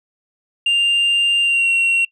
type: tone with pitch glide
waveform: sine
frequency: 2794 to 2738 Hz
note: F7 to F7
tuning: 0 to -35 cents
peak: -10 dBFS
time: 0.66-2.05 s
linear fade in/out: 5 ms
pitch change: -35 cents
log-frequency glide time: 1.41-1.69 s
effects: noise-tail reverb RT60 0.1 s tail -22 dB re dry + tanh soft clip ceiling -12 dBFS